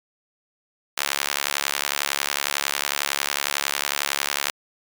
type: tone with high-pass filter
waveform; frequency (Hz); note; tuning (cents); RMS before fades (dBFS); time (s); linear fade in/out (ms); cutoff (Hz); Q
sawtooth; 71; C#2; +42; -26; 0.97-4.51; 10; 1500; 0.56
effects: Opus 48 kbps